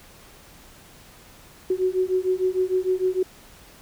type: beating tone pair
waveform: sine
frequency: 367.9 / 374.5 Hz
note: F#4 / F#4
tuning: -10 / +21 cents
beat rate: 6.6 Hz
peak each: -23 dBFS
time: 1.7-3.23 s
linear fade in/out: 5 ms
effects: pink hiss -49 dBFS RMS until 3.81 s